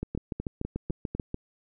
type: two click trains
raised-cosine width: 3 ms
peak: -19 / -18 dBFS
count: 5 / 10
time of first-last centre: 0.15-1.15 / 0.03-1.344 s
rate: 4 / 6.85 Hz
effects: none